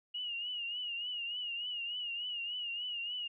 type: tone with vibrato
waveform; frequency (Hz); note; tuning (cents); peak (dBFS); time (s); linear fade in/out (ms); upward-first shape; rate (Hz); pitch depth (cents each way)
sine; 2873; F7; +48; -36; 0.14-3.28; 10; triangle; 3.4; 83
effects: none